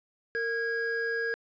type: tone pair together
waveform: triangle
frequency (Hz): 460.5 / 1643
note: A#4 / G#6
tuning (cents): -21 / -19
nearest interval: octave + minor seventh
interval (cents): 2202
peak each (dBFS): -30 / -28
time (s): 0.35-1.34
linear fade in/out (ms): 0
effects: resampled to 16000 Hz